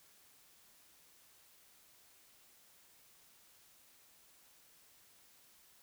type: silence
effects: white hiss -65 dBFS RMS until 5.82 s